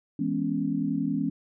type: chord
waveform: sine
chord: C# minor seventh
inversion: first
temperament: equal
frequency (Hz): 164.81 / 207.7 / 246.9 / 277.2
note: E3 / G#3 / B3 / C#4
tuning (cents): 0 / 0 / 0 / 0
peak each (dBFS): -32 / -31 / -31 / -28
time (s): 0.19-1.3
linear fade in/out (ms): 5
effects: none